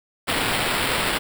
violet noise with sample-and-hold, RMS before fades -23 dBFS, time 0.27-1.19 s, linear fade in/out 20 ms, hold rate 6300 Hz, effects none

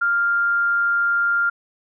sine tone with amplitude modulation, 1396.9 Hz, F6, in tune, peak -15 dBFS, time 0.01-1.5 s, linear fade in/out 10 ms, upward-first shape sine, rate 204 Hz, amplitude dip 25%, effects none

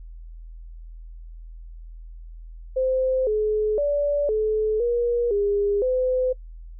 sine tone with pitch steps, 519 / 426.9 / 578 / 431.7 / 477.3 / 406.5 / 510 Hz, C5 / G#4 / D5 / A4 / A#4 / G#4 / C5, -14 / +48 / -28 / -33 / +41 / -37 / -44 cents, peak -19 dBFS, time 2.76-6.33 s, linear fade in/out 10 ms, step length 510 ms, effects noise-tail reverb RT60 0.1 s tail -23 dB re dry + added 41 Hz sine -37 dBFS peak until 6.79 s

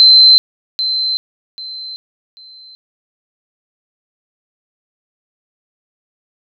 sine tone with echo, 4085 Hz, C8, 42 cents flat, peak -3 dBFS, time 0-0.38 s, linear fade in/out 0 ms, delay 790 ms, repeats 3, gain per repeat -11 dB, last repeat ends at 2.75 s, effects none

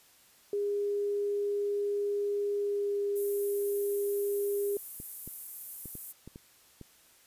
sine tone with pitch glide, 407.4 to 404.6 Hz, G#4 to G#4, -33 to -45 cents, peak -28 dBFS, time 0.53-4.77 s, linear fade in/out 2 ms, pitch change -12 cents, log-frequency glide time 2.56-3.01 s
pink high-pass noise, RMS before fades -41 dBFS, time 3.15-6.13 s, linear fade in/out 20 ms, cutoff 11000 Hz, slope 24 dB/octave
clicks, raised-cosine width 3 ms, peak -32 dBFS, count 7, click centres 5.001 / 5.276 / 5.857 / 5.953 / 6.276 / 6.359 / 6.813 s
effects white hiss -61 dBFS RMS until 7.26 s + resampled to 32000 Hz

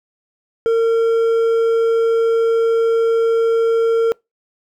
triangle tone with hard clipping, 456.7 Hz, A#4, 36 cents flat, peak -13 dBFS, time 0.66-4.12 s, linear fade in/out 0 ms, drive 7 dB, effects noise-tail reverb RT60 0.2 s tail -25 dB re dry

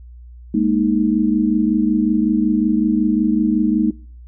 sine chord, Ab suspended second, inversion none, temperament equal, 207.7 / 233.1 / 311.1 Hz, Ab3 / Bb3 / Eb4, 0 / 0 / 0 cents, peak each -18 dBFS, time 0.54-3.91 s, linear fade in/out 5 ms, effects noise-tail reverb RT60 0.5 s tail -24 dB re dry + added 60 Hz sine -36 dBFS peak until 4.27 s

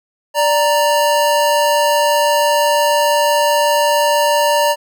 square tone pair together, 587.3 / 932.3 Hz, D5 / A#5, 0 / 0 cents, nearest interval minor sixth, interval 800 cents, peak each -15 dBFS, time 0.34-4.76 s, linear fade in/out 50 ms, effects none

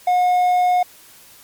triangle tone, 722 Hz, F#5, 43 cents flat, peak -11 dBFS, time 0.07-0.83 s, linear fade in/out 5 ms, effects white hiss -46 dBFS RMS until 1.43 s + MP3 96 kbps

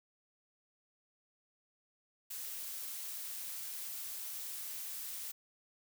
blue noise, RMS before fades -43 dBFS, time 2.3-5.32 s, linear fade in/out 10 ms, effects none

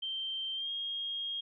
sine tone with pitch glide, 3136 to 3250 Hz, G7 to G#7, 0 to -38 cents, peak -34 dBFS, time 0.02-1.41 s, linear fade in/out 10 ms, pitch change +62 cents, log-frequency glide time 0.54-0.7 s, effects none

